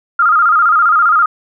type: tone with vibrato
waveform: sine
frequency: 1318.5 Hz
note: E6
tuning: in tune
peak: -7 dBFS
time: 0.19-1.26 s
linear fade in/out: 5 ms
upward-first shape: square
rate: 15 Hz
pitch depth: 90 cents each way
effects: none